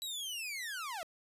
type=linear sweep; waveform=sawtooth; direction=down; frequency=3951 to 622.3 Hz; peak=-35 dBFS; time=0.02-1.03 s; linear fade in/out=0 ms; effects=resampled to 32000 Hz